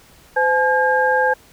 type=tone cluster; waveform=sine; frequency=512 / 854 / 1613 Hz; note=C5 / G#5 / G6; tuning=-38 / +48 / +49 cents; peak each=-18 dBFS; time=0.36-1.34 s; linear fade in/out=10 ms; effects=pink hiss -49 dBFS RMS until 1.52 s